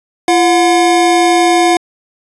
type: tone pair together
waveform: square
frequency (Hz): 340.8 / 723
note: F4 / F#5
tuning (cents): -42 / -40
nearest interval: octave + minor second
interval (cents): 1302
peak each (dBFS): -11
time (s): 0.28-1.77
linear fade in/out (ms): 2
effects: resampled to 24000 Hz